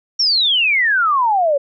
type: exponential sweep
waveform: sine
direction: down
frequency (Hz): 5650 to 544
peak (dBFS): -12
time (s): 0.19-1.58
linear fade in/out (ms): 10
effects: none